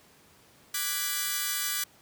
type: chord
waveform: 5% pulse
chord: G# half-diminished seventh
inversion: second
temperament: equal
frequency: 1174.7 / 1480 / 1661.2 / 1975.5 Hz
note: D6 / F#6 / G#6 / B6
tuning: 0 / 0 / 0 / 0 cents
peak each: -23 dBFS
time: 0.74-1.84 s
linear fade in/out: 5 ms
effects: pink hiss -58 dBFS RMS until 2.01 s + high-pass 100 Hz 12 dB/octave